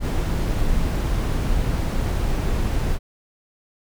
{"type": "noise", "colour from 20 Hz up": "brown", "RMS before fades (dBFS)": -21, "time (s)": [0, 2.99], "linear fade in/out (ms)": 50, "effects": []}